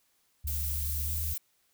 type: tone with pitch glide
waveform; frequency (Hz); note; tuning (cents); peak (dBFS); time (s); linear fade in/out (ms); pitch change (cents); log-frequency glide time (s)
sine; 72.7 to 76.09; D2 to D#2; -17 to -38; -32; 0.44-1.34; 10; +79; 0.87-1.1
type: noise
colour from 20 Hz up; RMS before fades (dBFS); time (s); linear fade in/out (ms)
violet; -35; 0.47-1.38; 5
effects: white hiss -71 dBFS RMS until 1.73 s